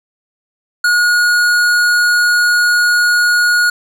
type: tone with hard clipping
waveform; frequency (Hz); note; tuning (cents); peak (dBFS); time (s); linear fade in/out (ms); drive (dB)
triangle; 1444; F#6; -43; -11; 0.84-3.7; 5; 17
effects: none